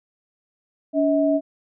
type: tone pair together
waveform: sine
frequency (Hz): 286.1 / 640.2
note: D4 / D#5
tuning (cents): -45 / +49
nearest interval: octave + major second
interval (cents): 1394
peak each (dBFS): -19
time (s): 0.93-1.41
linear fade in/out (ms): 50
effects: none